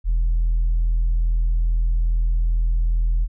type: tone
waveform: sine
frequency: 41.2 Hz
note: E1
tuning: in tune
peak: -14 dBFS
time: 0.04-3.28 s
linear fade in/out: 50 ms
effects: tanh soft clip ceiling -14 dBFS